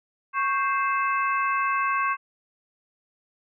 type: harmonic tone with a mistuned harmonic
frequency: 523.3 Hz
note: C5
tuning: in tune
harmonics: 2 / 3 / 4 / 5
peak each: -23 / -29 / -33 / -32 dBFS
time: 0.33-2.17 s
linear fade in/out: 50 ms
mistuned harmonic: 2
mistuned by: +92 cents
effects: none